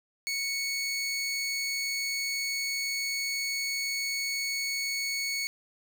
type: tone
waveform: 20% pulse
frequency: 2217 Hz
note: C#7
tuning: in tune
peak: -24 dBFS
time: 0.27-5.47 s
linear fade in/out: 0 ms
effects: none